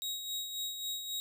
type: tone with tremolo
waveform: sawtooth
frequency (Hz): 3800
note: A#7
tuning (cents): +33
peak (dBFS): -31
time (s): 0.02-1.2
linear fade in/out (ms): 0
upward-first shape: sine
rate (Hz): 3.7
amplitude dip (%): 50
effects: none